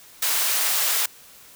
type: high-pass noise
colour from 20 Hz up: white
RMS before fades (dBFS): -22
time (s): 0.22-1.06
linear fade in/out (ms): 5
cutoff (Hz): 690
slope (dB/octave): 12
effects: white hiss -48 dBFS RMS until 1.55 s